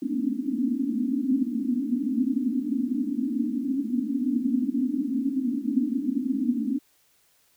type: band-pass noise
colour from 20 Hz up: pink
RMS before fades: -26 dBFS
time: 0.02-6.79 s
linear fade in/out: 5 ms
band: 230 to 290 Hz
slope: 96 dB/octave
effects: white hiss -64 dBFS RMS until 7.56 s